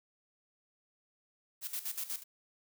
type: noise with tremolo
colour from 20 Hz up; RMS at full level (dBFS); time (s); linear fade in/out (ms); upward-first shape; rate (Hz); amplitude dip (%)
blue; -37; 1.61-2.24; 50; square; 8.2; 75
effects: none

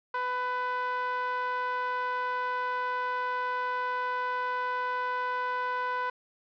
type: tone with band-pass filter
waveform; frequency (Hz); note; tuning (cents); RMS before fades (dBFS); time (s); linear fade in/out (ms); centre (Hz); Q
sawtooth; 498.9; B4; +17; -31; 0.14-6.1; 5; 1200; 7.5
effects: resampled to 11025 Hz + 9-bit

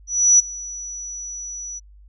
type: tone with ADSR envelope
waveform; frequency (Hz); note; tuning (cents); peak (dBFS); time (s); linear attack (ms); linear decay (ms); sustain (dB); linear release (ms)
sine; 5900; F#8; -6; -8; 0.07-1.8; 320; 16; -21; 25
effects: added 50 Hz sine -44 dBFS peak until 2.08 s

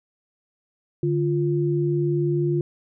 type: tone pair together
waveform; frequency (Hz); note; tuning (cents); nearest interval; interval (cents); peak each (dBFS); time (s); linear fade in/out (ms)
sine; 146.83 / 348.3; D3 / F4; 0 / -5; octave + minor third; 1495; -22; 1.03-2.61; 2
effects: none

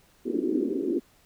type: band-pass noise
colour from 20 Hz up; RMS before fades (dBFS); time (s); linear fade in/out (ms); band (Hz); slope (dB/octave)
white; -27; 0.25-1; 20; 240 to 380; 48
effects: pink hiss -61 dBFS RMS until 1.25 s

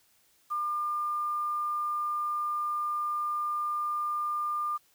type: tone with quantisation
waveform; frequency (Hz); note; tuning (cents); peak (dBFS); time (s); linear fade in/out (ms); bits
sine; 1200; D6; +37; -28; 0.5-4.78; 20; 9
effects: white hiss -66 dBFS RMS until 4.94 s

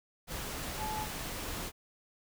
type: tone in noise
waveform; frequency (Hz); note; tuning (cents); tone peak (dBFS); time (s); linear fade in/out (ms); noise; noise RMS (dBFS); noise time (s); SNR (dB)
sine; 860; A5; -40; -36; 0.77-1.07; 50; pink; -39; 0.27-1.72; 0
effects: none

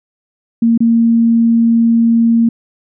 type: tone with dropouts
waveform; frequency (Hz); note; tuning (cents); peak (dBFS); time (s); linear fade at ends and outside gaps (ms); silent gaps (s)
sine; 230.6; A#3; -19; -7; 0.62-2.49; 5; 0.777-0.804
effects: none

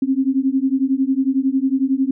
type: beating tone pair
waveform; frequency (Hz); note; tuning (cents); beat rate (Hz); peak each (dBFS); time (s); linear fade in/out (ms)
sine; 261.6 / 272.6; C4 / C#4; 0 / -29; 11; -18; 0.02-2.11; 5
effects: none

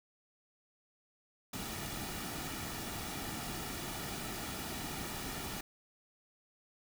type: noise with comb filter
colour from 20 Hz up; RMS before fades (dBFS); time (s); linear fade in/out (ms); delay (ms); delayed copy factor
pink; -41; 1.53-5.61; 5; 1.9; -0.5
effects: none

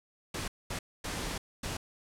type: noise bursts at uneven times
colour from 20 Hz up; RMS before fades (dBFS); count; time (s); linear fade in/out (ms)
pink; -36; 4; 0.34-0.48 / 0.7-0.79 / 1.04-1.38 / 1.63-1.77; 5
effects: low-pass 10000 Hz 12 dB/octave

